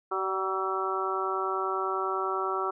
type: harmonic tone with a mistuned harmonic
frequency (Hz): 190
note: F#3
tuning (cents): +46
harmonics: 2 / 3 / 4 / 5 / 6 / 7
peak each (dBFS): -32 / -41 / -35 / -37 / -33 / -32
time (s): 0.11-2.71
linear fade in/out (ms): 10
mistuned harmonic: 3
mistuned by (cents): +41
effects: none